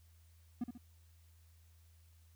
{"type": "tone with echo", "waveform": "triangle", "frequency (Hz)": 241.5, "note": "B3", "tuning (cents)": -39, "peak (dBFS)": -32, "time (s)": [0.61, 0.64], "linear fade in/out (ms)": 5, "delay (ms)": 69, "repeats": 2, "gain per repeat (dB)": -7, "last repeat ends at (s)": 0.778, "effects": ["added 82 Hz sine -61 dBFS peak until 2.35 s", "white hiss -73 dBFS RMS until 2.35 s"]}